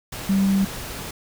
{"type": "tone in noise", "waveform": "sine", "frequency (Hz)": 194.8, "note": "G3", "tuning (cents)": -11, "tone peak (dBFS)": -16, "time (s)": [0.29, 0.65], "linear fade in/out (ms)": 5, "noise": "pink", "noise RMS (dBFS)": -33, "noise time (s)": [0.12, 1.11], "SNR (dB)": 14, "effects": []}